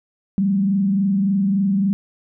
sine tone with frequency modulation, 196 Hz, G3, in tune, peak -15 dBFS, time 0.38-1.93 s, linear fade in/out 0 ms, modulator 23.5 Hz, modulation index 0.52, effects none

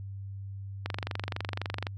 click train, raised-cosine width 0.3 ms, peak -16 dBFS, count 25, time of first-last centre 0.86-1.868 s, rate 23.8 Hz, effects added 98 Hz sine -37 dBFS peak until 1.97 s

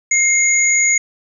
sine tone pair together, 2132 / 6769 Hz, C7 / G#8, +32 / +32 cents, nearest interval octave + minor sixth, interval 2000 cents, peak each -14 dBFS, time 0.11-0.98 s, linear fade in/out 5 ms, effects none

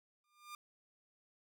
sawtooth tone with exponential growth, 1200 Hz, D6, 37 cents sharp, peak -40 dBFS, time 0.24-0.55 s, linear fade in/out 2 ms, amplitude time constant 67 ms, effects none

